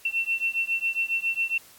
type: beating tone pair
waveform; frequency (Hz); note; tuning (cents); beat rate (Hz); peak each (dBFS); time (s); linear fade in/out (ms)
sine; 2700 / 2707.3; E7 / E7; +41 / +46; 7.3; -27; 0.05-1.58; 5
effects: white hiss -52 dBFS RMS until 1.78 s + AAC 64 kbps